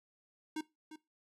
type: tone with echo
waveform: square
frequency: 311.1 Hz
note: D#4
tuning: in tune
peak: -36 dBFS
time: 0.56-0.61 s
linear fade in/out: 5 ms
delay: 350 ms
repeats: 1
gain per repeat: -12 dB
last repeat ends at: 0.96 s
effects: noise-tail reverb RT60 0.2 s tail -18 dB re dry + low-pass 10000 Hz 12 dB/octave